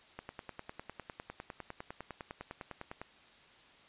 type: click train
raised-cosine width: 0.5 ms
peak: -27 dBFS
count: 29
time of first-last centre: 0.19-3.015 s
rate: 9.91 Hz
effects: white hiss -60 dBFS RMS until 3.88 s + resampled to 8000 Hz